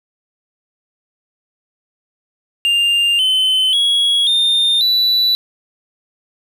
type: tone with pitch steps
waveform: triangle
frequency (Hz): 2800 / 3053 / 3330 / 3631 / 3960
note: F7 / G7 / G#7 / A#7 / B7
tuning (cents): +4 / -46 / +4 / -46 / +4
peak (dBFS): -10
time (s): 2.65-5.35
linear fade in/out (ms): 0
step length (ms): 540
effects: none